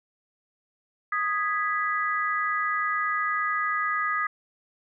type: chord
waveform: sine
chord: G# minor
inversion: second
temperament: equal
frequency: 1244.5 / 1661.2 / 1975.5 Hz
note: D#6 / G#6 / B6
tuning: 0 / 0 / 0 cents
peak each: -26 / -30 / -30 dBFS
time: 1.12-4.27 s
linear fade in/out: 5 ms
effects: none